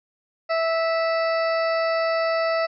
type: harmonic tone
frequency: 656 Hz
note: E5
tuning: 9 cents flat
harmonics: 1 / 2 / 3 / 4 / 6 / 7 / 8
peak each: -21 / -27 / -30 / -36 / -45 / -37 / -40 dBFS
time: 0.49-2.67 s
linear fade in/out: 20 ms
effects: none